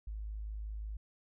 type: tone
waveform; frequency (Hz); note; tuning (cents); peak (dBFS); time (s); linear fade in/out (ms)
sine; 52.8; G#1; +29; -38; 0.07-0.97; 5
effects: none